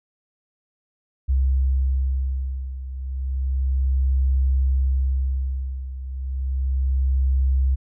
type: beating tone pair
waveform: sine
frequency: 65.9 / 66.22 Hz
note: C2 / C2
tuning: +13 / +21 cents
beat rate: 0.32 Hz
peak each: -20 / -24 dBFS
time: 1.28-7.76 s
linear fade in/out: 20 ms
effects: none